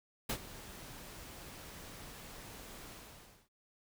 pink noise with ADSR envelope, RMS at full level -34 dBFS, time 0.29-3.49 s, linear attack 10 ms, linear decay 72 ms, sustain -16 dB, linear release 600 ms, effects none

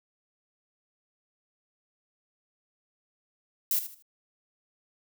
violet noise with echo, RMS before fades -26 dBFS, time 3.71-3.79 s, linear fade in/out 2 ms, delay 78 ms, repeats 3, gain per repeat -11 dB, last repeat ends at 4.024 s, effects none

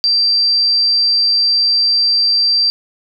sine tone, 4699 Hz, D8, in tune, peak -10 dBFS, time 0.04-2.7 s, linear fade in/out 0 ms, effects none

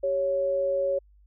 sine tone pair together, 391.1 / 554.2 Hz, G4 / C#5, -4 / -1 cents, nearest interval tritone, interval 603 cents, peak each -33 / -23 dBFS, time 0.03-0.99 s, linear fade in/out 10 ms, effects added 50 Hz sine -54 dBFS peak until 1.26 s

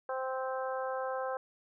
harmonic tone, 261.2 Hz, C4, 3 cents flat, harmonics 2 / 3 / 4 / 5 / 6, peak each -35 / -39 / -41 / -43 / -45 dBFS, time 0.09-1.37 s, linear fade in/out 2 ms, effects none

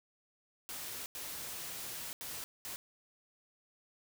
white noise bursts at uneven times, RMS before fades -43 dBFS, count 4, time 0.69-1.06 / 1.15-2.13 / 2.21-2.44 / 2.65-2.76 s, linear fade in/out 0 ms, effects none

